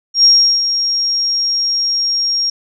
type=tone with ADSR envelope; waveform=sine; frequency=5580 Hz; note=F8; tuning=2 cents flat; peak=-4 dBFS; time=0.14-2.5 s; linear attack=100 ms; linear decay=370 ms; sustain=-9 dB; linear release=5 ms; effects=none